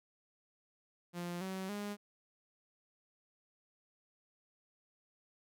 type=tone with pitch steps; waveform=sawtooth; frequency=174.61 / 189.32 / 205.3 Hz; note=F3 / F#3 / G#3; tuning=0 / +40 / -20 cents; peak=-35 dBFS; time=1.13-1.97 s; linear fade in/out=50 ms; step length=280 ms; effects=none